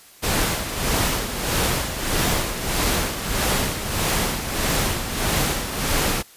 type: noise with tremolo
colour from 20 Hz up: pink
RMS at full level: -20 dBFS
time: 0.22-6.23 s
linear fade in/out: 20 ms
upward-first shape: sine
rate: 1.6 Hz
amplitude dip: 60%
effects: white hiss -48 dBFS RMS until 6.36 s + resampled to 32000 Hz